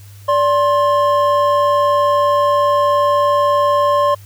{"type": "tone pair together", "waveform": "triangle", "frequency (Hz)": [580, 1059.4], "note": ["D5", "C6"], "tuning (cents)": [-22, 21], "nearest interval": "minor seventh", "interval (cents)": 1043, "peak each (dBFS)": -12, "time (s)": [0.28, 4.15], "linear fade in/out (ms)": 10, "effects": ["added 100 Hz sine -36 dBFS peak until 4.25 s", "white hiss -47 dBFS RMS until 4.25 s"]}